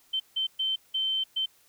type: tone bursts at uneven times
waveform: sine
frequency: 3096 Hz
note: G7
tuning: 22 cents flat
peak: -25 dBFS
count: 5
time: 0.13-0.2 / 0.36-0.47 / 0.59-0.76 / 0.94-1.24 / 1.36-1.46 s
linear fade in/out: 10 ms
effects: white hiss -62 dBFS RMS until 1.68 s